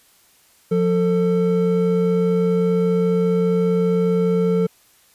triangle tone pair together, 177.1 / 446.3 Hz, F3 / A4, +24 / +25 cents, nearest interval octave + major third, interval 1601 cents, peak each -16 dBFS, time 0.71-4.67 s, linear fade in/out 10 ms, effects white hiss -55 dBFS RMS until 5.14 s + resampled to 32000 Hz

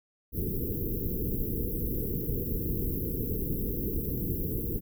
pink band-stop noise, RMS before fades -31 dBFS, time 0.32-4.81 s, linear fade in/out 50 ms, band 480 to 12000 Hz, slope 96 dB/octave, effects none

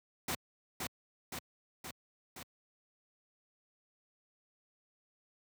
pink noise with echo, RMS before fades -35 dBFS, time 0.28-0.35 s, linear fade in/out 5 ms, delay 520 ms, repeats 4, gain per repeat -3 dB, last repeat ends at 2.43 s, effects high-pass 100 Hz 12 dB/octave

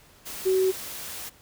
sine tone in noise, 376.7 Hz, F#4, 31 cents sharp, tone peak -19 dBFS, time 0.45-0.72 s, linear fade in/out 20 ms, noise white, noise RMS -37 dBFS, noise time 0.25-1.3 s, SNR +15 dB, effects pink hiss -55 dBFS RMS until 1.41 s

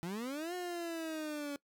30% pulse linear two-way sweep, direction up then down, 161.9 to 362.7 to 282.3 Hz, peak -35 dBFS, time 0.03-1.56 s, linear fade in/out 0 ms, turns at 0.54 s, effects noise-tail reverb RT60 0.1 s tail -21 dB re dry

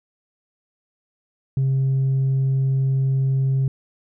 triangle tone with tanh clipping, 134 Hz, C3, 42 cents sharp, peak -17 dBFS, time 1.57-3.68 s, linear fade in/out 2 ms, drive 6 dB, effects none

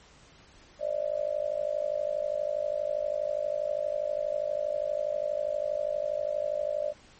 sine tone with amplitude modulation, 596 Hz, D5, 25 cents sharp, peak -23 dBFS, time 0.79-6.94 s, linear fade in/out 50 ms, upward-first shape sine, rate 52.4 Hz, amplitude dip 95%, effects pink hiss -56 dBFS RMS until 7.19 s + MP3 32 kbps

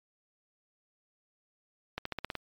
accelerating click train, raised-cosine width 0.3 ms, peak -18 dBFS, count 7, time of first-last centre 1.98-2.353 s, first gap 74 ms, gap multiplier 0.93, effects MP3 96 kbps

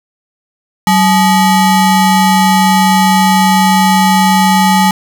square ring-modulated tone, 523.3 Hz, C5, in tune, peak -4 dBFS, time 0.87-4.91 s, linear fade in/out 2 ms, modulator 334 Hz, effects none

